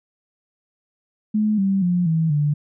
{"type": "tone with pitch steps", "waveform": "sine", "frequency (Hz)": [213.3, 194.47, 177.3, 161.65, 147.38], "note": ["G#3", "G3", "F3", "E3", "D3"], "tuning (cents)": [46, -14, 26, -34, 6], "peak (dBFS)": -16, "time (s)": [1.34, 2.54], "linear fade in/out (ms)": 10, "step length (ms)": 240, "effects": []}